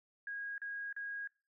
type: tone bursts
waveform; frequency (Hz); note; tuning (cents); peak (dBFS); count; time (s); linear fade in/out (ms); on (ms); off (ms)
sine; 1640; G#6; -22; -39; 3; 0.27-1.274; 2; 310; 37
effects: noise-tail reverb RT60 0.4 s tail -25 dB re dry